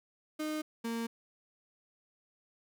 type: tone pair in turn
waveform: 35% pulse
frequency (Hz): 307.6 / 230.4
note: D#4 / A#3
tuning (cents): -20 / -20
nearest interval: perfect fourth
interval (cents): 500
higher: first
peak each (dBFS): -32 / -32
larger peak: neither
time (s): 0.39-0.62 / 0.84-1.07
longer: neither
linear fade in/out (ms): 10
effects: none